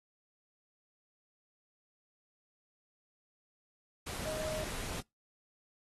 sine tone in noise, 624 Hz, D#5, 5 cents sharp, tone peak -37 dBFS, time 4.25-4.64 s, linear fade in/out 10 ms, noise pink, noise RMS -41 dBFS, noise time 4.06-5.01 s, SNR +1 dB, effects noise-tail reverb RT60 0.2 s tail -25 dB re dry + AAC 32 kbps

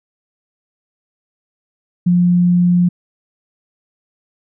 sine tone, 176.7 Hz, F3, 21 cents sharp, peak -9 dBFS, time 2.06-2.89 s, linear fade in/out 10 ms, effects none

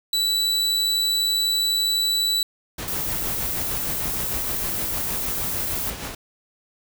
40% pulse tone, 3951 Hz, B7, in tune, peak -18 dBFS, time 0.13-2.43 s, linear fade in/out 2 ms
pink noise with tremolo, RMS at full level -30 dBFS, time 2.78-6.15 s, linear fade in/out 5 ms, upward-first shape triangle, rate 6.5 Hz, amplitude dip 50%
violet noise, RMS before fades -27 dBFS, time 2.88-5.9 s, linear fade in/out 0 ms
effects none

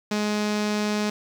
sawtooth tone with low-pass filter, 209.8 Hz, G#3, 18 cents sharp, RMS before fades -25 dBFS, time 0.11-1.1 s, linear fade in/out 5 ms, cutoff 5700 Hz, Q 1.8, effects 7-bit

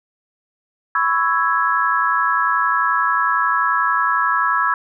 sine chord, C# minor seventh, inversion third, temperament equal with one note detuned, 997.5 / 1108.7 / 1318.5 / 1661.2 Hz, B5 / C#6 / E6 / G#6, +17 / 0 / 0 / 0 cents, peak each -22 / -21 / -19 / -20 dBFS, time 0.95-4.74 s, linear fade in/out 2 ms, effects none

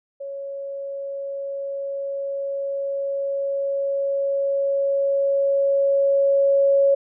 sine tone with level ramp, 554.4 Hz, C#5, in tune, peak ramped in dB -29 to -13 dBFS, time 0.2-6.95 s, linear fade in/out 10 ms, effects none

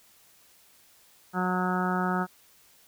harmonic tone, 182.6 Hz, F#3, 23 cents flat, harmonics 1 / 2 / 3 / 4 / 5 / 6 / 7 / 8 / 9, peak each -28 / -34 / -41 / -33 / -34 / -44 / -32 / -35 / -42 dBFS, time 1.33-2.27 s, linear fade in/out 50 ms, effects white hiss -59 dBFS RMS until 2.87 s

